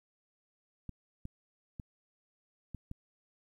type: clicks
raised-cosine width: 5 ms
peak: -29 dBFS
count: 5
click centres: 0.893 / 1.254 / 1.798 / 2.747 / 2.914 s
effects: 11-bit